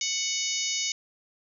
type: harmonic tone with a mistuned harmonic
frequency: 740 Hz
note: F#5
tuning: in tune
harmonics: 3 / 4 / 5 / 6 / 7 / 8 / 9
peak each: -35 / -35 / -35 / -37 / -34 / -34 / -32 dBFS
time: 0.01-0.92 s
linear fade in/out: 2 ms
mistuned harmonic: 6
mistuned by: +30 cents
effects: none